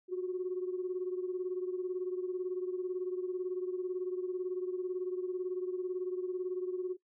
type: beating tone pair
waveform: sine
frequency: 363.5 / 381.5 Hz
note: F#4 / G4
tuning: -31 / -47 cents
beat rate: 18 Hz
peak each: -33 / -39 dBFS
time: 0.08-6.97 s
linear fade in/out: 50 ms
effects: noise-tail reverb RT60 0.1 s tail -18 dB re dry + tanh soft clip ceiling -26 dBFS